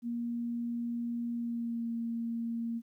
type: tone with pitch glide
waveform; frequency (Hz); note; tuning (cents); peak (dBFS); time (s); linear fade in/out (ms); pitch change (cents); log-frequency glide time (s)
sine; 236.3 to 231.6; A#3 to A#3; +24 to -11; -32; 0.02-2.82; 50; -35; 1.33-1.9
effects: 12-bit